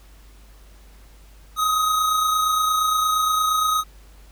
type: tone pair together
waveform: square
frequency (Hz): 1257 / 1285.6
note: D#6 / E6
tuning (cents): +17 / -44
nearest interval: unison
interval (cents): 39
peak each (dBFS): -19 / -30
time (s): 1.56-3.84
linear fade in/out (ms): 50
effects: added 50 Hz sine -45 dBFS peak until 4.31 s + pink hiss -54 dBFS RMS until 4.31 s